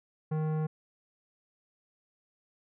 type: tone with tanh clipping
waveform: sine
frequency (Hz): 155.56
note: D#3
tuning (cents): 0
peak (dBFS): -30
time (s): 0.31-0.67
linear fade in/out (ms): 10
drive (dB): 15
effects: none